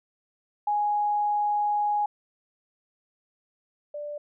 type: tone pair in turn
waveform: sine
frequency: 830.6 / 588.9 Hz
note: G#5 / D5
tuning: 0 / +5 cents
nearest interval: tritone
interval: 595 cents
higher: first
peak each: -22 / -32 dBFS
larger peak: first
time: 0.67-2.06 / 3.94-4.18 s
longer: first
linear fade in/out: 5 ms
effects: none